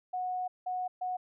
sine tone bursts at uneven times, 733 Hz, F#5, 16 cents flat, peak -31 dBFS, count 3, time 0.13-0.48 / 0.66-0.88 / 1.01-1.17 s, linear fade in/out 10 ms, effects none

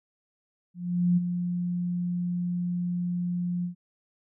sine tone with ADSR envelope, 176.5 Hz, F3, 19 cents sharp, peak -18 dBFS, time 0.74-3.75 s, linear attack 430 ms, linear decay 22 ms, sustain -8 dB, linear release 110 ms, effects none

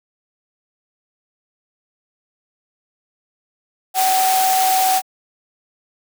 sine tone in noise, 756 Hz, F#5, 37 cents sharp, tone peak -14 dBFS, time 3.94-5.02 s, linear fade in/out 50 ms, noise white, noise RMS -21 dBFS, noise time 3.94-5.02 s, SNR +4 dB, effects high-pass 400 Hz 12 dB/octave

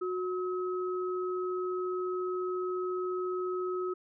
sine tone pair together, 365.7 / 1280 Hz, F#4 / D#6, -20 / +49 cents, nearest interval octave + minor seventh, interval 2169 cents, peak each -31 / -38 dBFS, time 0.01-3.94 s, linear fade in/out 10 ms, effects none

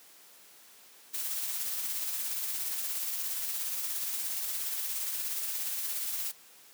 blue noise with tremolo, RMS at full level -33 dBFS, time 1.13-6.32 s, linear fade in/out 20 ms, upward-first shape sine, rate 17 Hz, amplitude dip 30%, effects white hiss -56 dBFS RMS until 6.73 s + high-pass 200 Hz 12 dB/octave

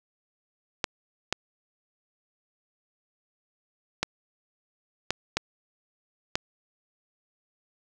clicks, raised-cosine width 0.2 ms, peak -7 dBFS, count 6, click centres 0.842 / 1.326 / 4.03 / 5.106 / 5.37 / 6.355 s, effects none

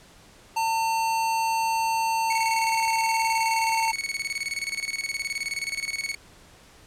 square tone, 900 Hz, A5, 39 cents sharp, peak -23 dBFS, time 0.56-3.92 s, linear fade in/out 10 ms
sawtooth tone with tremolo, 2217 Hz, C#7, in tune, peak -22 dBFS, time 2.3-6.15 s, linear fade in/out 5 ms, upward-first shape square, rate 19 Hz, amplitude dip 75%
effects pink hiss -52 dBFS RMS until 6.86 s + low-pass 10000 Hz 12 dB/octave

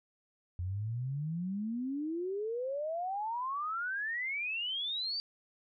sine exponential sweep, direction up, 86.4 to 4700 Hz, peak -33 dBFS, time 0.59-5.2 s, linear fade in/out 0 ms, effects none

